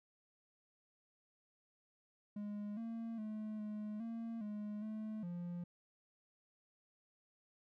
triangle tone with pitch steps, 206.9 / 228.3 / 214.9 / 211.4 / 228.9 / 209.2 / 216.4 / 174.7 Hz, G#3 / A#3 / A3 / G#3 / A#3 / G#3 / A3 / F3, -6 / -36 / -41 / +31 / -31 / +13 / -29 / +1 cents, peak -39 dBFS, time 2.36-5.64 s, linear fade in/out 5 ms, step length 410 ms, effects none

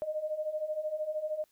sine beating tone pair, 606 / 619 Hz, D#5 / D#5, -46 / -9 cents, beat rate 13 Hz, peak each -37 / -33 dBFS, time 0.02-1.44 s, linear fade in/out 0 ms, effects white hiss -71 dBFS RMS until 1.51 s

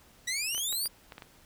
15% pulse exponential sweep, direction up, 1916 to 4891 Hz, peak -23 dBFS, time 0.27-0.88 s, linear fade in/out 10 ms
clicks, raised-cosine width 0.3 ms, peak -27 dBFS, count 7, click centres 0.548 / 0.579 / 0.727 / 0.858 / 1.122 / 1.181 / 1.222 s
effects pink hiss -59 dBFS RMS until 1.45 s

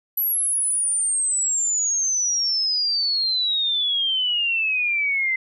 sine exponential sweep, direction down, 11910 to 2051 Hz, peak -19 dBFS, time 0.17-5.36 s, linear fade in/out 5 ms, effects none

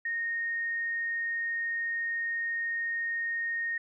sine tone, 1853 Hz, A#6, 11 cents flat, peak -29 dBFS, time 0.05-3.78 s, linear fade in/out 5 ms, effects none

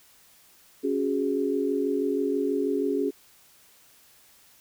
sine chord, C# suspended fourth, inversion none, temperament just, 277.2 / 369.6 / 415.8 Hz, C#4 / F#4 / G#4, 0 / -2 / +2 cents, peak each -27 / -29 / -27 dBFS, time 0.83-3.11 s, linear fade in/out 20 ms, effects white hiss -57 dBFS RMS until 4.6 s

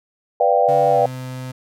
sine chord, G dominant seventh, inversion first, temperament equal, 493.9 / 587.3 / 698.5 / 784 Hz, B4 / D5 / F5 / G5, 0 / 0 / 0 / 0 cents, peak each -18 dBFS, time 0.4-1.06 s, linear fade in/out 5 ms
35% pulse tone with pitch glide, 142.5 to 128.43 Hz, C#3 to C3, +48 to -32 cents, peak -26 dBFS, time 0.68-1.52 s, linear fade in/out 10 ms, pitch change -180 cents, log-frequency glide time 0.89-1.01 s
effects none

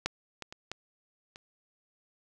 clicks, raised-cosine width 0.2 ms, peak -11 / -22 / -26 / -19 / -29 dBFS, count 5, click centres 0.06 / 0.423 / 0.525 / 0.716 / 1.359 s, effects none

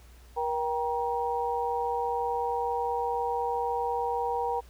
sine tone cluster, 476.3 / 784 / 946 Hz, A#4 / G5 / A#5, +37 / 0 / +25 cents, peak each -31 dBFS, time 0.36-4.61 s, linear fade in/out 20 ms, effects added 60 Hz sine -50 dBFS peak until 4.69 s + pink hiss -59 dBFS RMS until 4.69 s

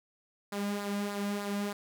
sawtooth tone with flanger, 203.1 Hz, G#3, 38 cents flat, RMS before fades -34 dBFS, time 0.52-1.73 s, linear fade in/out 5 ms, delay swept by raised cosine 0.32 to 2.32 ms, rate 3.3 Hz, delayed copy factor -0.55, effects none

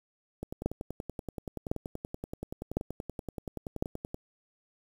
two click trains, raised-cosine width 2 ms, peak -14 / -23 dBFS, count 4 / 40, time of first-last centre 0.66-3.825 / 0.43-4.144 s, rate 0.948 / 10.5 Hz, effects 8-bit

